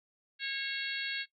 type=harmonic tone with a mistuned harmonic; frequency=546 Hz; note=C#5; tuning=26 cents flat; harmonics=3 / 4 / 5 / 6 / 7 / 8; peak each=-39 / -40 / -41 / -42 / -42 / -43 dBFS; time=0.39-1.26 s; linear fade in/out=50 ms; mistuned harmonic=6; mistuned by=+20 cents; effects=noise-tail reverb RT60 0.1 s tail -17 dB re dry